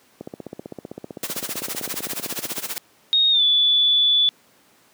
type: click train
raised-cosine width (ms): 2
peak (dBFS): -17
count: 38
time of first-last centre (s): 0.21-2.582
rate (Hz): 15.6
type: noise with tremolo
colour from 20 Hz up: white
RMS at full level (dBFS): -26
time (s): 1.23-2.78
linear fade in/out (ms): 0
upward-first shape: sine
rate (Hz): 15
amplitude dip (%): 85
type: tone with pitch glide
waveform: sine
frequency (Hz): 3729 to 3459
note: A#7 to A7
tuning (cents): 0 to -30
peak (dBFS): -14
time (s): 3.13-4.29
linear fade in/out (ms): 0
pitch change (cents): -130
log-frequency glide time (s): 3.31-3.43
effects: pink hiss -56 dBFS RMS until 4.93 s + high-pass 200 Hz 12 dB/octave